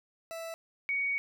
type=tone pair in turn; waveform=40% pulse / sine; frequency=659.3 / 2241 Hz; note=E5 / C#7; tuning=0 / +18 cents; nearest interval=octave + major sixth; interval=2118 cents; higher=second; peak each=-37 / -28 dBFS; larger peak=second; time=0.31-0.54 / 0.89-1.18 s; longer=second; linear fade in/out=0 ms; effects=none